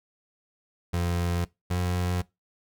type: tone pair in turn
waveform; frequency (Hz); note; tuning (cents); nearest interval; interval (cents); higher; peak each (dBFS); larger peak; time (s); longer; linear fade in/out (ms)
30% pulse; 86.9 / 89.39; F2 / F2; -8 / +41; unison; 49; second; -22; neither; 0.93-1.45 / 1.7-2.22; neither; 10
effects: noise-tail reverb RT60 0.2 s tail -21 dB re dry